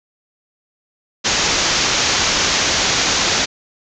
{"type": "low-pass noise", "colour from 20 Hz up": "white", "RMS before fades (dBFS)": -17, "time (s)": [1.24, 3.46], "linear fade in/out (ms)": 20, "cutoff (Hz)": 6900, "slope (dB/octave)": 96, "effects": []}